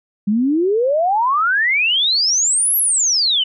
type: exponential two-way sweep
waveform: sine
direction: up then down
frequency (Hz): 197.3 to 11840 to 2922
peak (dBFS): -13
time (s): 0.27-3.44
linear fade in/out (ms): 10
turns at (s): 2.77
effects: none